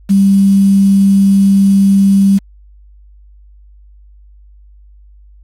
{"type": "tone with quantisation", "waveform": "sine", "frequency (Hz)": 196.4, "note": "G3", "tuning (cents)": 4, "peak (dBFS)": -5, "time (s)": [0.09, 2.39], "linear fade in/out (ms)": 20, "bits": 5, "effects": ["added 50 Hz sine -38 dBFS peak until 5.43 s", "AAC 48 kbps"]}